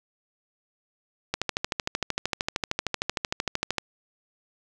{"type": "click train", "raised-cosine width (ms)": 0.2, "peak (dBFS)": -8, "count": 33, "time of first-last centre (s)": [1.34, 3.783], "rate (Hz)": 13.1, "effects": []}